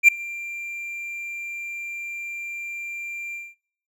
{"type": "tone with ADSR envelope", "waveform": "triangle", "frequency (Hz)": 2374, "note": "D7", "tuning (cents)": 18, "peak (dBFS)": -4, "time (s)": [0.03, 3.55], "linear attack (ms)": 53, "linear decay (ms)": 5, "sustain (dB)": -24, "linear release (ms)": 210, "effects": ["noise-tail reverb RT60 0.5 s tail -22 dB re dry"]}